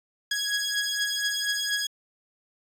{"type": "beating tone pair", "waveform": "15% pulse", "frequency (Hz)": [1659, 1663.2], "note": ["G#6", "G#6"], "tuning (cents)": [-2, 2], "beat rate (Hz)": 4.2, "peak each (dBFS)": [-23, -21], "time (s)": [0.31, 1.87], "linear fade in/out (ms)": 5, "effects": ["resampled to 32000 Hz"]}